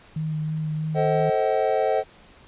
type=tone with vibrato; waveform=sine; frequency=155.56 Hz; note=D#3; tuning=in tune; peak=-24 dBFS; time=0.16-1.3 s; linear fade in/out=5 ms; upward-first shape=sine; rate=3.1 Hz; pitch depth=17 cents each way
type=chord; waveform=triangle; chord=A diminished seventh; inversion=none; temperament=just; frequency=440 / 528 / 633.6 / 760.3 Hz; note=A4 / C5 / Eb5 / Gb5; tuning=0 / +16 / +31 / +47 cents; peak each=-23 dBFS; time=0.94-2.04 s; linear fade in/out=50 ms
effects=pink hiss -51 dBFS RMS until 2.47 s + resampled to 8000 Hz